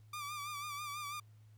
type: tone with vibrato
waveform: sawtooth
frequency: 1179 Hz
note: D6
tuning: 6 cents sharp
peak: -37 dBFS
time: 0.13-1.2 s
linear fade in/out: 5 ms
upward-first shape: sine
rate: 6.1 Hz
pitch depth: 55 cents each way
effects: added 107 Hz sine -57 dBFS peak until 1.57 s + pink hiss -75 dBFS RMS until 1.57 s